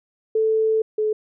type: tone pair in turn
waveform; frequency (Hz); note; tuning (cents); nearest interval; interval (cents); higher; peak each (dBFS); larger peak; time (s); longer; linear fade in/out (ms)
sine; 440 / 429.5; A4 / A4; 0 / -42; unison; 42; first; -16 / -18; first; 0.35-0.82 / 0.98-1.13; first; 5
effects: none